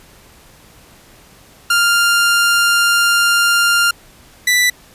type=tone pair in turn; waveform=sawtooth; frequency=1398 / 1977.1 Hz; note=F6 / B6; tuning=+1 / +1 cents; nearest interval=tritone; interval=600 cents; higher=second; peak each=-7 dBFS; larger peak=neither; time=1.7-3.91 / 4.47-4.7 s; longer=first; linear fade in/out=5 ms; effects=pink hiss -45 dBFS RMS until 4.94 s + resampled to 32000 Hz